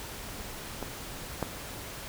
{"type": "clicks", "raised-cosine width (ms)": 1, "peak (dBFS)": [-21, -14], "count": 2, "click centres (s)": [0.827, 1.427], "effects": ["pink hiss -41 dBFS RMS until 2.08 s"]}